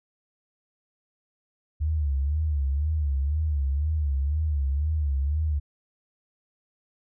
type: tone with vibrato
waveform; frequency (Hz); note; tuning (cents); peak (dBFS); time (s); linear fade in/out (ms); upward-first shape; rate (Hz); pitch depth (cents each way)
sine; 73; D2; -10; -22; 1.8-5.6; 20; sine; 2; 130
effects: none